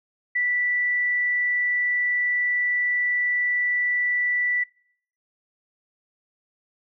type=tone; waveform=sine; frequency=1967 Hz; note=B6; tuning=7 cents flat; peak=-20 dBFS; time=0.35-4.64 s; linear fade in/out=10 ms; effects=noise-tail reverb RT60 0.6 s tail -24 dB re dry